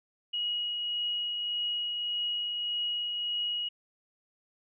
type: tone with tremolo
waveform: sine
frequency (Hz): 2899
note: F#7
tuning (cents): -36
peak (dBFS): -28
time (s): 0.33-3.69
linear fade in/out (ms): 10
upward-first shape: triangle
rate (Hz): 1.7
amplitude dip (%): 30
effects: none